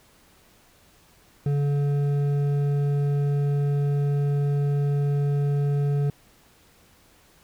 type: tone with hard clipping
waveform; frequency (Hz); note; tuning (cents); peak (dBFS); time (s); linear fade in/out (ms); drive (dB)
triangle; 143.1; D3; -45; -22; 1.46-6.1; 2; 11
effects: pink hiss -57 dBFS RMS until 7.43 s